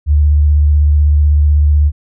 sine tone with vibrato, 74 Hz, D2, 14 cents sharp, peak -6 dBFS, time 0.06-1.92 s, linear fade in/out 50 ms, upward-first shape square, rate 16 Hz, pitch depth 23 cents each way, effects none

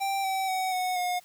square tone with pitch steps, 784 / 767.4 / 751.2 / 735.3 / 719.8 Hz, G5 / G5 / F#5 / F#5 / F#5, 0 / -37 / +26 / -11 / -48 cents, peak -27 dBFS, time 0-1.2 s, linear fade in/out 20 ms, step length 240 ms, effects white hiss -57 dBFS RMS until 1.24 s

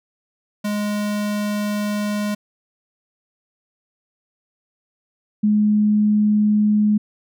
square / sine tone pair in turn, 207.7 / 210.4 Hz, G#3 / G#3, 0 / +23 cents, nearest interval unison, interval 23 cents, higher second, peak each -21 / -13 dBFS, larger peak second, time 0.64-2.35 / 5.43-6.98 s, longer first, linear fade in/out 10 ms, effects none

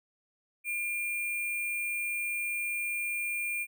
sine tone with sample-and-hold, 2400 Hz, D7, 37 cents sharp, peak -30 dBFS, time 0.64-3.67 s, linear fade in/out 50 ms, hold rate 11025 Hz, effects none

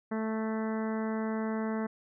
harmonic tone, 220 Hz, A3, in tune, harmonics 1 / 2 / 3 / 4 / 5 / 6 / 7 / 8 / 9, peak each -31 / -37 / -41 / -43 / -45 / -47 / -48 / -49 / -50 dBFS, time 0.11-1.87 s, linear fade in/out 10 ms, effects none

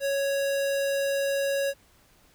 square tone, 554.4 Hz, C#5, in tune, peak -25 dBFS, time 0-1.74 s, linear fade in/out 50 ms, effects pink hiss -60 dBFS RMS until 2.34 s

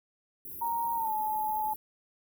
white band-stop noise, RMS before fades -42 dBFS, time 0.45-1.76 s, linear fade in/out 2 ms, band 430 to 11000 Hz, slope 96 dB/octave
sine tone with pitch glide, 932.3 to 859.9 Hz, A#5 to A5, 0 to -40 cents, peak -28 dBFS, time 0.61-1.74 s, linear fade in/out 10 ms, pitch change -140 cents, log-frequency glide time 0.95-1.14 s
effects none

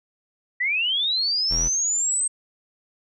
sine linear sweep, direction up, 1907 to 8370 Hz, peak -20 dBFS, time 0.6-2.28 s, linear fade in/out 10 ms
square tone, 40.88 Hz, E1, 14 cents flat, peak -26 dBFS, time 1.5-1.69 s, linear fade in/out 20 ms
effects none

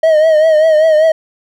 triangle tone with vibrato, 628 Hz, D#5, 16 cents sharp, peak -4 dBFS, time 0.03-1.12 s, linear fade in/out 5 ms, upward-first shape triangle, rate 5.1 Hz, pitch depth 72 cents each way, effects none

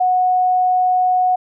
sine tone, 734 Hz, F#5, 14 cents flat, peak -12 dBFS, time 0-1.36 s, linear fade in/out 10 ms, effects none

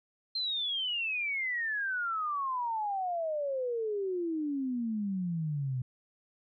sine exponential sweep, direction down, 4186 to 123.47 Hz, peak -30 dBFS, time 0.35-5.82 s, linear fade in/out 5 ms, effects none

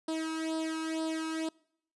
sawtooth tone with flanger, 320 Hz, D#4, 49 cents sharp, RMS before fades -34 dBFS, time 0.08-1.49 s, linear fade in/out 5 ms, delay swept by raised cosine 0.22 to 0.77 ms, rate 2.1 Hz, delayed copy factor +0.8, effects noise-tail reverb RT60 0.7 s tail -25 dB re dry + resampled to 24000 Hz

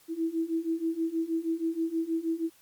sine beating tone pair, 324.3 / 330.6 Hz, E4 / E4, -28 / +5 cents, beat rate 6.3 Hz, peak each -31 / -29 dBFS, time 0.08-2.5 s, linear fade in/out 50 ms, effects white hiss -60 dBFS RMS until 2.61 s + MP3 96 kbps

